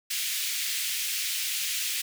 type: high-pass noise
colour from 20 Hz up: pink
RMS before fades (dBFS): -30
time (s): 0.1-2.02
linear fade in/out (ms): 10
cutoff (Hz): 2300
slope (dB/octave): 24
effects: none